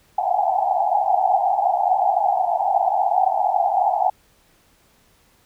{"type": "band-pass noise", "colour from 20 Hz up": "white", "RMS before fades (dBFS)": -19, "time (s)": [0.18, 4.1], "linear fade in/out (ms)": 5, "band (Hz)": [700, 830], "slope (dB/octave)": 96, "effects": ["pink hiss -58 dBFS RMS until 5.45 s"]}